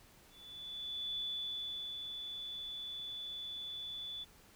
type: tone with ADSR envelope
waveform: sine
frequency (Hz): 3466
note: A7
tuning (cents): -27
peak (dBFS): -36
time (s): 0.29-4.25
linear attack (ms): 880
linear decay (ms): 810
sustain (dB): -5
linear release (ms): 22
effects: pink hiss -62 dBFS RMS until 4.55 s